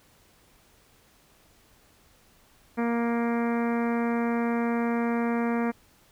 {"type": "harmonic tone", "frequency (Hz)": 234.4, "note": "A#3", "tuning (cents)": 10, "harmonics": [1, 2, 3, 4, 5, 6, 7, 8, 9, 10], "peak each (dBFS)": [-25, -31, -35, -37, -39, -41, -42, -43, -44, -45], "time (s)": [2.77, 5.72], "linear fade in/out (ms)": 20, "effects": ["pink hiss -60 dBFS RMS until 6.11 s"]}